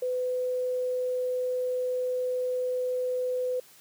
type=tone; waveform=sine; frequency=503 Hz; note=B4; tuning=32 cents sharp; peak=-26 dBFS; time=0.02-3.6 s; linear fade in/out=5 ms; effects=white hiss -55 dBFS RMS until 3.8 s + high-pass 80 Hz 12 dB/octave